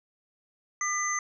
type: tone cluster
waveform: sine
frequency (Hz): 1206 / 1988 / 6260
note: D6 / B6 / G8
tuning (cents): +46 / +11 / -3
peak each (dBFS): -31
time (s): 0.81-1.19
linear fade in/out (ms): 2
effects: none